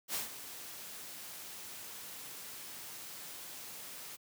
white noise with ADSR envelope, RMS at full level -35 dBFS, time 0.08-4.17 s, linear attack 63 ms, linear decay 140 ms, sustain -12 dB, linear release 23 ms, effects high-pass 100 Hz 12 dB/octave

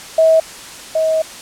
sine tone pair in turn, 644 / 637.3 Hz, E5 / D#5, -41 / +41 cents, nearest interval unison, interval 18 cents, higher first, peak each -7 / -12 dBFS, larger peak first, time 0.18-0.4 / 0.95-1.22 s, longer second, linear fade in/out 5 ms, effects white hiss -33 dBFS RMS until 1.41 s + low-pass 9000 Hz 12 dB/octave

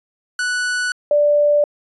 45% pulse / sine tone pair in turn, 1480 / 587.3 Hz, F#6 / D5, 0 / 0 cents, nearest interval octave + major third, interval 1600 cents, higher first, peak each -18 / -11 dBFS, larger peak second, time 0.39-0.92 / 1.11-1.64 s, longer neither, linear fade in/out 2 ms, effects resampled to 24000 Hz

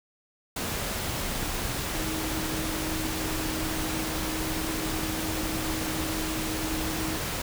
sine tone in noise, 316.1 Hz, D#4, 27 cents sharp, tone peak -33 dBFS, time 1.94-7.17 s, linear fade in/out 5 ms, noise pink, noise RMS -31 dBFS, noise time 0.56-7.42 s, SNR -5 dB, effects none

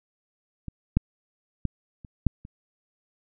clicks, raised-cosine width 5 ms, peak -22 / -7 / -13 / -30 / -7 / -29 dBFS, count 6, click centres 0.683 / 0.97 / 1.653 / 2.048 / 2.267 / 2.451 s, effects none

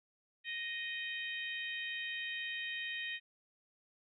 harmonic tone, 622.3 Hz, D#5, in tune, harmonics 3 / 4 / 5 / 6, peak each -41 / -43 / -45 / -47 dBFS, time 0.44-3.2 s, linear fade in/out 50 ms, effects none

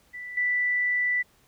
sine tone with level steps, 1975.5 Hz, B6, in tune, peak -35 / -22 dBFS, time 0.13-1.23 s, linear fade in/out 20 ms, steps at 0.37 s, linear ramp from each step 5 ms, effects pink hiss -62 dBFS RMS until 1.47 s

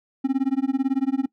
triangle tone with tremolo, 268.4 Hz, C4, 44 cents sharp, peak -14 dBFS, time 0.24-1.26 s, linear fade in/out 10 ms, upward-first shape sine, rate 18 Hz, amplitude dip 100%, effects noise-tail reverb RT60 0.1 s tail -22 dB re dry

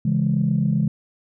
sine chord, C# minor, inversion none, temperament equal with one note detuned, 138.59 / 166.54 / 207.7 Hz, C#3 / E3 / G#3, 0 / +18 / 0 cents, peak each -21 dBFS, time 0.05-0.88 s, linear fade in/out 5 ms, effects tanh soft clip ceiling -9 dBFS

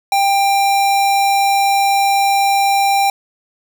square tone, 792 Hz, G5, 18 cents sharp, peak -12 dBFS, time 0.12-3.1 s, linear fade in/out 2 ms, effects 7-bit

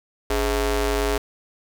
sawtooth ring-modulated tone, 233.1 Hz, A#3, in tune, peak -13 dBFS, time 0.3-1.18 s, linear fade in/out 5 ms, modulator 182 Hz, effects 9-bit

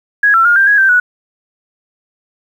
sine tone with pitch steps, 1662 / 1347 / 1421 / 1583 / 1660 / 1564 / 1470 Hz, G#6 / E6 / F6 / G6 / G#6 / G6 / F#6, +1 / +37 / +30 / +17 / -1 / -4 / -12 cents, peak -6 dBFS, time 0.23-1 s, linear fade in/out 5 ms, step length 110 ms, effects 7-bit

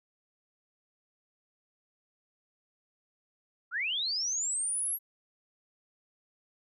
sine linear sweep, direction up, 1299 to 11660 Hz, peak -29 dBFS, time 3.71-4.99 s, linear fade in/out 50 ms, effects none

